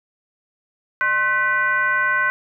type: tone with frequency modulation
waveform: sine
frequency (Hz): 1514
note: F#6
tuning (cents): +39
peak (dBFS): -16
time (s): 1.01-2.3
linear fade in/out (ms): 0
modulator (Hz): 456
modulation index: 0.99
effects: none